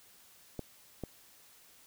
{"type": "clicks", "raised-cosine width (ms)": 2, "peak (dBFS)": -24, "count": 2, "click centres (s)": [0.593, 1.037], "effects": ["white hiss -60 dBFS RMS until 1.86 s"]}